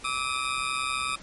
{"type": "ring-modulated tone", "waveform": "20% pulse", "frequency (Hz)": 1223, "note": "D#6", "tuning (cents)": -30, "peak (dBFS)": -19, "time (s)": [0.04, 1.16], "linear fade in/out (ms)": 10, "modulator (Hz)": 65.8, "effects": ["pink hiss -47 dBFS RMS until 1.22 s", "MP3 48 kbps"]}